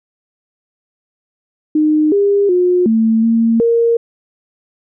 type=tone with pitch steps; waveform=sine; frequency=306.3 / 402.9 / 359.2 / 223.6 / 228.3 / 465 Hz; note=D#4 / G4 / F4 / A3 / A#3 / A#4; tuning=-27 / +48 / +49 / +28 / -36 / -4 cents; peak=-9 dBFS; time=1.75-3.97 s; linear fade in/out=5 ms; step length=370 ms; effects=none